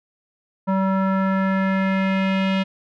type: tone with low-pass filter sweep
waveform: square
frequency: 191.7 Hz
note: G3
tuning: 38 cents flat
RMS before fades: -20 dBFS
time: 0.67-2.64 s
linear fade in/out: 20 ms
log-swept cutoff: 1100 to 3000 Hz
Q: 2.4
effects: none